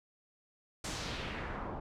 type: noise with low-pass filter sweep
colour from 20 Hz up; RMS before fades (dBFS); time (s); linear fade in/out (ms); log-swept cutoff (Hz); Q
pink; -40; 0.84-1.8; 5; 8100 to 780; 1.5
effects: none